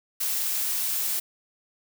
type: noise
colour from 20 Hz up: blue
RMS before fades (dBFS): -27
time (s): 0.2-1.2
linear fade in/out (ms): 10
effects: none